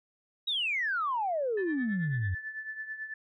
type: exponential sweep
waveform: sine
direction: down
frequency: 3892 to 85.4 Hz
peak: -27 dBFS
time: 0.47-2.35 s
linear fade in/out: 10 ms
type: tone with tremolo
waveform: sine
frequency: 1749 Hz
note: A6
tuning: 11 cents flat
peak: -33 dBFS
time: 1.57-3.14 s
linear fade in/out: 5 ms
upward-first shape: triangle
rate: 9.1 Hz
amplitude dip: 75%
effects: tanh soft clip ceiling -21 dBFS